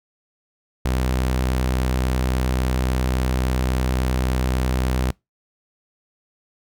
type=tone; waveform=sawtooth; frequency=63.6 Hz; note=C2; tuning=48 cents flat; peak=-15 dBFS; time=0.85-5.11 s; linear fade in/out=5 ms; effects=noise-tail reverb RT60 0.2 s tail -25 dB re dry